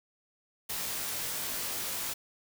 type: noise with comb filter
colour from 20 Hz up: white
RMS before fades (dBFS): -35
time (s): 0.69-2.14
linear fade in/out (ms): 10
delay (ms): 19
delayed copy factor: -0.95
effects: none